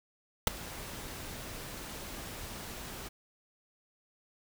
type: noise with ADSR envelope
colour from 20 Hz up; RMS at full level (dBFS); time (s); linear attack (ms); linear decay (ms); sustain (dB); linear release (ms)
pink; -22; 0.47-3.09; 3; 12; -21; 16
effects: none